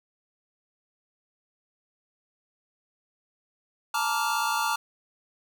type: chord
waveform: square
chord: Bb major seventh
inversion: third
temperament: just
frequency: 874.1 / 932.3 / 1165.4 / 1398.5 Hz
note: A5 / Bb5 / D6 / F6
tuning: -12 / 0 / -14 / +2 cents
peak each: -31 dBFS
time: 3.94-4.76 s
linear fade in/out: 5 ms
effects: none